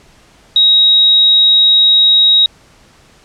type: tone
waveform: sine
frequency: 3800 Hz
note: A#7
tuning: 33 cents sharp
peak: -5 dBFS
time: 0.56-2.46 s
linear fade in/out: 2 ms
effects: pink hiss -46 dBFS RMS until 3.24 s + low-pass 8000 Hz 12 dB/octave